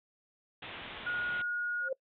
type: low-pass noise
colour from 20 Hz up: white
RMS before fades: -45 dBFS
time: 0.62-1.42 s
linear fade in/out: 5 ms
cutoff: 3600 Hz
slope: 96 dB/octave
type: tone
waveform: sine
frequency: 1441 Hz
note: F#6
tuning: 46 cents flat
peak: -31 dBFS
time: 1.06-1.89 s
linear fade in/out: 10 ms
type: tone with exponential growth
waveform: sine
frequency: 530 Hz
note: C5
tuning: 22 cents sharp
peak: -27 dBFS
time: 1.8-1.93 s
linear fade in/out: 5 ms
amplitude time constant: 28 ms
effects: noise-tail reverb RT60 0.1 s tail -24 dB re dry